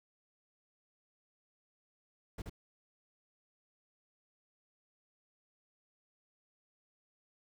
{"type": "noise with echo", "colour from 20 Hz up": "brown", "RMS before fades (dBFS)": -41, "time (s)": [2.38, 2.42], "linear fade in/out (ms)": 5, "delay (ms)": 77, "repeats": 1, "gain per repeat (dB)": -3, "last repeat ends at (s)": 2.497, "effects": []}